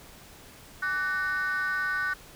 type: tone with frequency modulation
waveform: sine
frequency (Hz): 1497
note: F#6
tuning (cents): +20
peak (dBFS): -24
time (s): 0.82-2.14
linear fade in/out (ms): 10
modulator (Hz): 339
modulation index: 0.75
effects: tanh soft clip ceiling -24 dBFS + pink hiss -50 dBFS RMS until 2.35 s